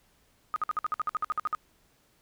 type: tone bursts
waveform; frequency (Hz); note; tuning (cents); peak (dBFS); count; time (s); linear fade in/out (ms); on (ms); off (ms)
sine; 1244.5; D#6; 0; -25; 14; 0.54-1.549; 0; 21; 55
effects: pink hiss -66 dBFS RMS until 2.21 s